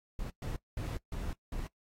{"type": "noise bursts at uneven times", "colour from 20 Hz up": "brown", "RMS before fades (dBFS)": -37, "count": 5, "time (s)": [[0.19, 0.3], [0.42, 0.56], [0.77, 0.97], [1.12, 1.33], [1.52, 1.67]], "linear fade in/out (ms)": 2, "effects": ["noise-tail reverb RT60 0.1 s tail -20 dB re dry", "AAC 48 kbps"]}